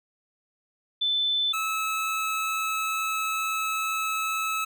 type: tone pair in turn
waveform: sine / 25% pulse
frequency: 3520 / 1298.9 Hz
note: A7 / E6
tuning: 0 / -26 cents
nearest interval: octave + perfect fourth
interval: 1726 cents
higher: first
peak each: -22 dBFS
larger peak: neither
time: 1.01-1.53 / 1.53-4.65 s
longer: second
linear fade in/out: 10 ms
effects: none